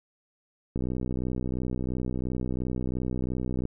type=click train; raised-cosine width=3 ms; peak=-18 dBFS; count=183; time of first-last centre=0.76-3.653 s; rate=62.9 Hz; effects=none